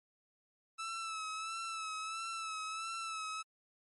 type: tone with vibrato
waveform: sawtooth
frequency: 1311 Hz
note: E6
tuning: 10 cents flat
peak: -35 dBFS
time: 0.78-3.43 s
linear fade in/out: 20 ms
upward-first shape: sine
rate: 1.5 Hz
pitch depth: 44 cents each way
effects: MP3 48 kbps